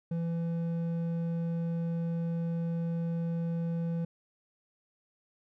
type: tone with hard clipping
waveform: sine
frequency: 167.6 Hz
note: E3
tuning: 29 cents sharp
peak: -31 dBFS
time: 0.11-4.05 s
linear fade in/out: 5 ms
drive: 6 dB
effects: none